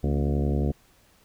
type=harmonic tone with a mistuned harmonic; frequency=71.2 Hz; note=C#2; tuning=47 cents sharp; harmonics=1 / 2 / 3 / 4 / 5 / 6 / 7 / 8 / 9 / 10; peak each=-25 / -27 / -30 / -34 / -34 / -36 / -38 / -41 / -45 / -43 dBFS; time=0.03-0.72 s; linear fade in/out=10 ms; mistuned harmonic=3; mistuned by=+75 cents; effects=pink hiss -60 dBFS RMS until 1.24 s

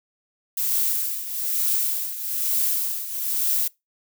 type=noise with tremolo; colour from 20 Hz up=violet; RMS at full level=-21 dBFS; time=0.57-3.68 s; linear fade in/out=5 ms; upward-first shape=triangle; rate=1.1 Hz; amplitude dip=75%; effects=noise-tail reverb RT60 0.2 s tail -23 dB re dry

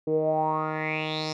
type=tone with low-pass filter sweep; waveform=10% pulse; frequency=155.8 Hz; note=D#3; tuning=3 cents sharp; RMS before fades=-27 dBFS; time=0.07-1.33 s; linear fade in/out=5 ms; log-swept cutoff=400 to 5400 Hz; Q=6.7; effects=none

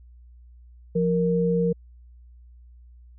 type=tone pair together; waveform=sine; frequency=174.61 / 466.2 Hz; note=F3 / A#4; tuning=0 / 0 cents; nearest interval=octave + perfect fourth; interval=1700 cents; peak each=-22 dBFS; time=0.95-1.73 s; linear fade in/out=10 ms; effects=added 60 Hz sine -46 dBFS peak until 3.18 s

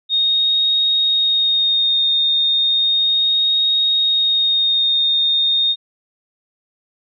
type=tone with vibrato; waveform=sine; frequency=3707 Hz; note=A#7; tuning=10 cents flat; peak=-13 dBFS; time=0.09-5.76 s; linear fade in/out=50 ms; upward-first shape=sine; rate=0.34 Hz; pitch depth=15 cents each way; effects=none

